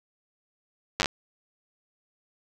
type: slowing click train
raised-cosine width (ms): 0.2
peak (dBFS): -6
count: 6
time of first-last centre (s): 1-1.058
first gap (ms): 9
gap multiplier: 1.13
effects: none